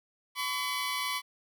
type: tone pair together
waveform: 15% pulse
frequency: 1011.2 / 1135 Hz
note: B5 / C#6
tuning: +41 / +41 cents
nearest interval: major second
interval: 200 cents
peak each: -27 dBFS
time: 0.35-1.22 s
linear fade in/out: 50 ms
effects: none